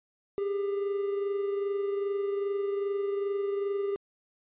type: tone pair together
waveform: triangle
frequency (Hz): 399.2 / 421.7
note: G4 / G#4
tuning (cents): +32 / +26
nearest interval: minor second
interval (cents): 94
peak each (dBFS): -26 / -37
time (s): 0.38-3.96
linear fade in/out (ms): 0
effects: resampled to 8000 Hz